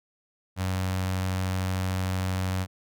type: tone with notch filter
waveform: sawtooth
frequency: 93.1 Hz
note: F#2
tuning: 11 cents sharp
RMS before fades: -28 dBFS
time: 0.56-2.67 s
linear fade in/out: 50 ms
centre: 360 Hz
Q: 1.4
effects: none